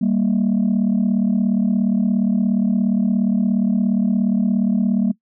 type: tone pair together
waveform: sine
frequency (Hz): 196.01 / 233.1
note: G3 / A#3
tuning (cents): 0 / 0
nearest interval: minor third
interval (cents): 300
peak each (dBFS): -16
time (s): 0.01-5.12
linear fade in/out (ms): 10
effects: noise-tail reverb RT60 0.1 s tail -21 dB re dry + tanh soft clip ceiling -11 dBFS